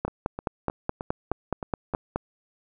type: two click trains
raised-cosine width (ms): 1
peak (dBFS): -11 / -18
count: 11 / 7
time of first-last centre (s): 0.05-2.16 / 0.08-1.938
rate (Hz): 4.74 / 3.23
effects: none